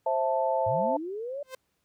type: chord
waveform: sine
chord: A minor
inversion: first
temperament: just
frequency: 528 / 660 / 880 Hz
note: C5 / E5 / A5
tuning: +16 / +2 / 0 cents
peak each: -28 dBFS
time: 0.06-0.97 s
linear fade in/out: 5 ms
type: linear sweep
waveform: sine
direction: up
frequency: 93.7 to 590 Hz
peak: -32 dBFS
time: 0.66-1.43 s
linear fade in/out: 5 ms
type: tone with exponential growth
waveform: sawtooth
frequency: 520 Hz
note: C5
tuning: 11 cents flat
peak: -30 dBFS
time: 1.43-1.55 s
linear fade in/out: 5 ms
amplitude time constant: 24 ms
effects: pink hiss -75 dBFS RMS until 1.84 s + high-pass 60 Hz 12 dB/octave